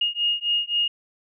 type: beating tone pair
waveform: sine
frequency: 2852 / 2855.8 Hz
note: F7 / F7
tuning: +36 / +38 cents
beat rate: 3.8 Hz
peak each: -24 dBFS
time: 0.01-0.88 s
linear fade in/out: 5 ms
effects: none